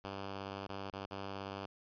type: tone with dropouts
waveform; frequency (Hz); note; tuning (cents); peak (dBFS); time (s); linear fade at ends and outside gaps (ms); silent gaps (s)
5% pulse; 98; G2; 0; -30; 0.04-1.66; 5; 0.67-0.692 / 0.902-0.928 / 1.059-1.109
effects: resampled to 11025 Hz